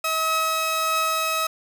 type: tone pair together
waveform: sawtooth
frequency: 640.8 / 1280 Hz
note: E5 / D#6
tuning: -49 / +49 cents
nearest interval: octave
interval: 1198 cents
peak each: -25 / -18 dBFS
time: 0.04-1.47 s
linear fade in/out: 5 ms
effects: none